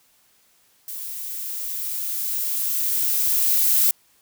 violet noise with level ramp, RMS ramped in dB -33 to -17 dBFS, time 0.88-3.91 s, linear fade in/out 2 ms, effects white hiss -60 dBFS RMS until 4.21 s

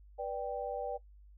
sine chord, G major, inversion first, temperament just, 490 / 588 / 784 Hz, B4 / D5 / G5, -14 / +2 / 0 cents, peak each -39 / -39 / -39 dBFS, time 0.18-0.98 s, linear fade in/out 20 ms, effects noise-tail reverb RT60 0.1 s tail -17 dB re dry + added 50 Hz sine -54 dBFS peak until 1.37 s

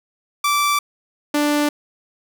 sawtooth tone pair in turn, 1165 / 294.3 Hz, D6 / D4, -14 / +4 cents, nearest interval 2 octaves, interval 2382 cents, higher first, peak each -12 dBFS, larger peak neither, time 0.44-0.79 / 1.34-1.69 s, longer neither, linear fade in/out 5 ms, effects none

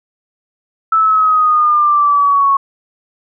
sine exponential sweep, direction down, 1318.5 to 1100 Hz, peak -8 dBFS, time 0.92-2.57 s, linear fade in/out 5 ms, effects none

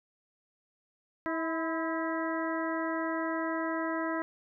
harmonic tone with a mistuned harmonic, 323.9 Hz, E4, 30 cents flat, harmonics 1 / 2 / 3 / 4 / 5 / 6, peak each -33 / -36 / -38 / -39 / -40 / -41 dBFS, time 1.26-4.22 s, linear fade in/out 0 ms, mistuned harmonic 3, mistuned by +54 cents, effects none

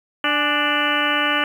harmonic tone with a mistuned harmonic, 294.8 Hz, D4, 7 cents sharp, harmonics 1 / 2 / 3 / 4 / 5 / 6 / 7 / 8 / 9 / 10, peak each -27 / -28 / -29 / -24 / -24 / -25 / -29 / -28 / -29 / -24 dBFS, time 0.24-1.44 s, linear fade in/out 2 ms, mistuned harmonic 3, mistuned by -79 cents, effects 8-bit

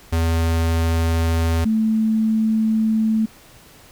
square / sine tone pair in turn, 82.41 / 220 Hz, E2 / A3, 0 / 0 cents, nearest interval octave + perfect fourth, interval 1700 cents, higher second, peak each -17 / -15 dBFS, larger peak second, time 0.12-1.65 / 1.65-3.26 s, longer second, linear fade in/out 10 ms, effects pink hiss -47 dBFS RMS until 3.91 s

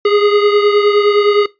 square beating tone pair, 410.9 / 420.6 Hz, G#4 / G#4, -18 / +22 cents, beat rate 9.7 Hz, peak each -11 / -16 dBFS, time 0.05-1.46 s, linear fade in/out 5 ms, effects noise-tail reverb RT60 0.2 s tail -19 dB re dry + resampled to 11025 Hz

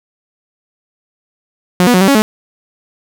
sawtooth tone with pitch steps, 180 / 245 / 182.8 / 193.2 / 278.1 / 215.2 Hz, F#3 / B3 / F#3 / G3 / C#4 / A3, -47 / -14 / -21 / -25 / +6 / -38 cents, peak -3 dBFS, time 1.8-2.22 s, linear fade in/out 0 ms, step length 70 ms, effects none

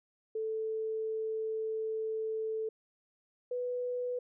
sine tone pair in turn, 440 / 493.9 Hz, A4 / B4, 0 / 0 cents, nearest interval major second, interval 200 cents, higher second, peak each -32 / -32 dBFS, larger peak neither, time 0.35-2.69 / 3.51-4.19 s, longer first, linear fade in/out 5 ms, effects none

